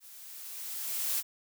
blue noise with level ramp, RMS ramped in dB -52 to -29 dBFS, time 0-1.23 s, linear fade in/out 50 ms, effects none

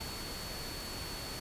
sine tone in noise, 4435 Hz, C#8, in tune, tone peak -45 dBFS, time 0-1.4 s, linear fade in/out 10 ms, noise pink, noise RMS -42 dBFS, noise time 0-1.4 s, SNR -6 dB, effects resampled to 32000 Hz

